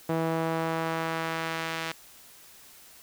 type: tone with band-pass filter sweep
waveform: sawtooth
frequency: 163 Hz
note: E3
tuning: 19 cents flat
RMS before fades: -30 dBFS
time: 0.09-1.92 s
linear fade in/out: 5 ms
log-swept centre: 540 to 2600 Hz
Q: 0.76
effects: white hiss -52 dBFS RMS until 3.02 s